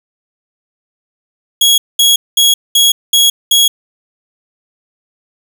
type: tone bursts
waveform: sawtooth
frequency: 3322 Hz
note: G#7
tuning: in tune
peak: -3 dBFS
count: 6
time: 1.61-3.68 s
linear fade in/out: 5 ms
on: 170 ms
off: 210 ms
effects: none